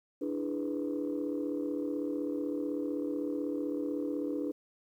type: chord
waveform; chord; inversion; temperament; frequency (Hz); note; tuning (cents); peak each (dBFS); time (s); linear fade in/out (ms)
sine; E dominant seventh; third; equal; 293.7 / 329.6 / 415.3 / 493.9; D4 / E4 / G#4 / B4; 0 / 0 / 0 / 0; -33 / -38 / -39 / -38; 0.21-4.52; 10
effects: tanh soft clip ceiling -24 dBFS + 11-bit